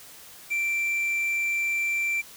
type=tone; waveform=triangle; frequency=2349 Hz; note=D7; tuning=in tune; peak=-22 dBFS; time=0.5-2.22 s; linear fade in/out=20 ms; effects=white hiss -47 dBFS RMS until 2.36 s